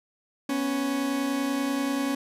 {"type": "tone pair together", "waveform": "40% pulse", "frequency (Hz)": [247, 277.3], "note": ["B3", "C#4"], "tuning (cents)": [0, 1], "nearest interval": "major second", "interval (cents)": 201, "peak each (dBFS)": [-31, -25], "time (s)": [0.49, 2.15], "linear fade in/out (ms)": 5, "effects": ["resampled to 32000 Hz", "10-bit"]}